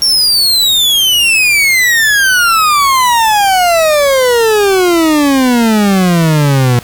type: exponential sweep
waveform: 40% pulse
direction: down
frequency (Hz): 5560 to 119.4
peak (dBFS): -6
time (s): 0.02-6.79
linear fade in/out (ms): 0
effects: pink hiss -33 dBFS RMS until 6.83 s